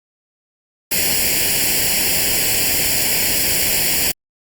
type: noise with comb filter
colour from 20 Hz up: white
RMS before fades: -17 dBFS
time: 0.91-4.12 s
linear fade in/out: 10 ms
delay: 0.4 ms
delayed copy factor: +0.9
effects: Opus 48 kbps